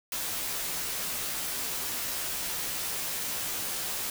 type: noise with comb filter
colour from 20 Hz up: white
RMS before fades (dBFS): -33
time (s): 0.12-4.1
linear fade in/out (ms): 2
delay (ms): 14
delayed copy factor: -0.8
effects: none